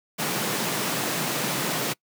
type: high-pass noise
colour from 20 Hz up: pink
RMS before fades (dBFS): -27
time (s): 0.18-1.94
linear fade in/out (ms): 20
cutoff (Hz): 130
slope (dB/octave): 48
effects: noise-tail reverb RT60 0.1 s tail -25 dB re dry